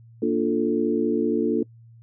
sine chord, Bb major seventh, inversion none, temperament equal, 233.1 / 293.7 / 349.2 / 440 Hz, Bb3 / D4 / F4 / A4, 0 / 0 / 0 / 0 cents, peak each -25 dBFS, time 0.22-1.63 s, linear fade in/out 5 ms, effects noise-tail reverb RT60 0.1 s tail -24 dB re dry + added 115 Hz sine -46 dBFS peak until 2.02 s

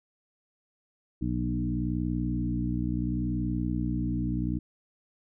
harmonic tone with a mistuned harmonic, 60.7 Hz, B1, 29 cents flat, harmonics 1 / 2 / 3 / 4 / 5, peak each -33 / -33 / -33 / -33 / -33 dBFS, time 1.21-4.59 s, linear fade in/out 10 ms, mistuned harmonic 2, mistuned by +17 cents, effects none

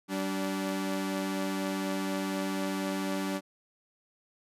sawtooth tone pair together, 192.3 / 290.5 Hz, G3 / D4, -33 / -19 cents, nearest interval perfect fifth, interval 714 cents, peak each -29 / -29 dBFS, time 0.08-3.41 s, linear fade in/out 50 ms, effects resampled to 32000 Hz

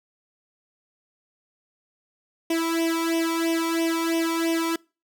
sawtooth tone with flanger, 330.1 Hz, E4, 2 cents sharp, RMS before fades -24 dBFS, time 2.5-4.76 s, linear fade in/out 5 ms, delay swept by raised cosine 0.34 to 0.9 ms, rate 3 Hz, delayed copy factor +0.95, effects noise-tail reverb RT60 0.3 s tail -24 dB re dry

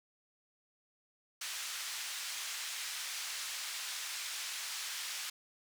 white band-pass noise, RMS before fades -41 dBFS, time 1.41-5.3 s, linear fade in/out 5 ms, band 1400 to 6900 Hz, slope 12 dB/octave, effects none

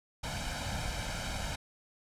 pink noise with comb filter, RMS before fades -36 dBFS, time 0.23-1.56 s, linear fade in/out 10 ms, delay 1.3 ms, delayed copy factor +0.75, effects low-pass 8000 Hz 12 dB/octave

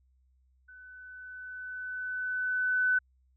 sine tone with level ramp, 1504 Hz, F#6, 28 cents sharp, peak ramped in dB -49 to -22 dBFS, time 0.68-2.99 s, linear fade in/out 10 ms, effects added 64 Hz sine -64 dBFS peak until 3.36 s

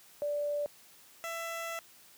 sine / 15% pulse tone pair in turn, 584 / 666.3 Hz, D5 / E5, -10 / +18 cents, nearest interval major second, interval 228 cents, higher second, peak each -30 / -30 dBFS, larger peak neither, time 0.22-0.66 / 1.24-1.79 s, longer second, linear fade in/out 0 ms, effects white hiss -58 dBFS RMS until 2.17 s + high-pass 80 Hz 12 dB/octave

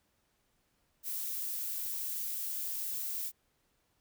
violet noise, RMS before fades -37 dBFS, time 1.03-3.32 s, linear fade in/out 50 ms, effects pink hiss -75 dBFS RMS until 4 s

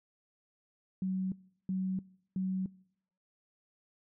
sine tone bursts, 187.9 Hz, F#3, 27 cents sharp, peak -30 dBFS, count 3, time 1.02-2.66 s, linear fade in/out 2 ms, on 300 ms, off 370 ms, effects noise-tail reverb RT60 0.7 s tail -23 dB re dry

